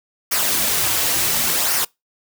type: noise with flanger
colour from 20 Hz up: white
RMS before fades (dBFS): -19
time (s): 0.31-1.85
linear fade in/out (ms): 10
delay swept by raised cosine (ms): 0.26 to 5.06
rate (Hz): 0.7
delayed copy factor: -0.5
effects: noise-tail reverb RT60 0.2 s tail -25 dB re dry